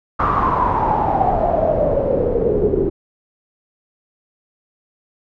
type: noise with low-pass filter sweep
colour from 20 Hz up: pink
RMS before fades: -17 dBFS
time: 0.19-2.9 s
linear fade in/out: 10 ms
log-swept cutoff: 1200 to 380 Hz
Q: 8.8
effects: none